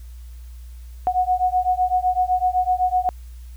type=beating tone pair; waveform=sine; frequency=729 / 736.9 Hz; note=F#5 / F#5; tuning=-26 / -7 cents; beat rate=7.9 Hz; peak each=-20 dBFS; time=1.07-3.09 s; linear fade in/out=0 ms; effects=added 60 Hz sine -35 dBFS peak until 3.56 s + white hiss -56 dBFS RMS until 3.56 s